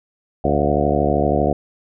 harmonic tone with a mistuned harmonic, 72.7 Hz, D2, 17 cents flat, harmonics 1 / 2 / 3 / 4 / 5 / 6 / 7 / 8 / 9 / 10, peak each -24 / -24 / -24 / -24 / -24 / -24 / -24 / -24 / -24 / -24 dBFS, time 0.44-1.53 s, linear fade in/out 5 ms, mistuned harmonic 9, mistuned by +56 cents, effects none

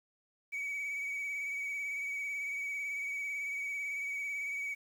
sine tone with vibrato, 2266 Hz, C#7, 37 cents sharp, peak -32 dBFS, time 0.52-4.75 s, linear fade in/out 20 ms, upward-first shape sine, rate 18 Hz, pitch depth 33 cents each way, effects tanh soft clip ceiling -34 dBFS + 10-bit

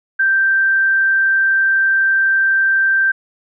sine tone, 1568 Hz, G6, in tune, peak -11 dBFS, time 0.19-3.12 s, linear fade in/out 10 ms, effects none

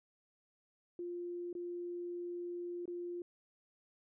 sine tone with dropouts, 350 Hz, F4, 4 cents sharp, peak -39 dBFS, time 0.99-3.22 s, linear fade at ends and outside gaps 2 ms, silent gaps 1.529-1.551 / 2.856-2.878 s, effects none

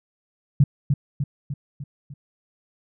sine tone with echo, 140.4 Hz, C#3, 22 cents sharp, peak -10 dBFS, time 0.6-0.64 s, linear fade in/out 5 ms, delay 300 ms, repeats 5, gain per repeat -5 dB, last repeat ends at 2.14 s, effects none

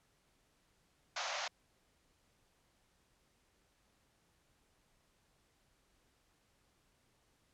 pink band-pass noise, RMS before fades -40 dBFS, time 1.16-1.48 s, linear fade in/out 5 ms, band 560 to 6800 Hz, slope 96 dB/octave, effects pink hiss -74 dBFS RMS until 7.53 s + low-pass 11000 Hz 12 dB/octave

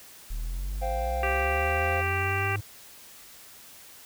triangle linear sweep, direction up, 36.37 to 103.83 Hz, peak -27 dBFS, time 0.3-2.61 s, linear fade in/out 10 ms
triangle chord, C suspended fourth, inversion none, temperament equal, 523.3 / 698.5 / 784 Hz, C5 / F5 / G5, 0 / 0 / 0 cents, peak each -31 dBFS, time 0.81-2.02 s, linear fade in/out 20 ms
harmonic tone, 392 Hz, G4, in tune, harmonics 1 / 2 / 3 / 4 / 5 / 6 / 7, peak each -34 / -34 / -34 / -34 / -34 / -34 / -34 dBFS, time 1.23-2.56 s, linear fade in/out 2 ms
effects white hiss -49 dBFS RMS until 4.05 s

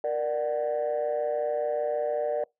sine tone cluster, 468.7 / 594 / 746 Hz, A#4 / D5 / F#5, +9 / +20 / +14 cents, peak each -29 / -26 / -33 dBFS, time 0.04-2.44 s, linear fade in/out 2 ms, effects noise-tail reverb RT60 0.2 s tail -26 dB re dry + tanh soft clip ceiling -20 dBFS

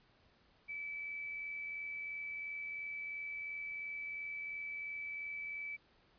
sine tone with amplitude modulation, 2304 Hz, D7, 34 cents flat, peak -39 dBFS, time 0.68-5.77 s, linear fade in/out 20 ms, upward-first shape sine, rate 82.9 Hz, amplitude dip 30%, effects pink hiss -69 dBFS RMS until 6.18 s + resampled to 11025 Hz

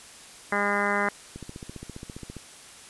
harmonic tone, 203.2 Hz, G#3, 38 cents flat, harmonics 1 / 2 / 3 / 4 / 5 / 6 / 7 / 8 / 9 / 10, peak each -32 / -32 / -32 / -32 / -32 / -32 / -32 / -32 / -32 / -32 dBFS, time 0.52-1.09 s, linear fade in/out 2 ms
click train, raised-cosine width 3 ms, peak -25 dBFS, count 16, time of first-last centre 1.36-2.367 s, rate 14.9 Hz
effects white hiss -47 dBFS RMS until 2.89 s + resampled to 24000 Hz

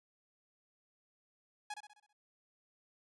sawtooth tone with echo, 836 Hz, G#5, 11 cents sharp, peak -36 dBFS, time 1.7-1.74 s, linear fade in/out 5 ms, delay 65 ms, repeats 6, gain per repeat -6 dB, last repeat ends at 2.13 s, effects resampled to 24000 Hz

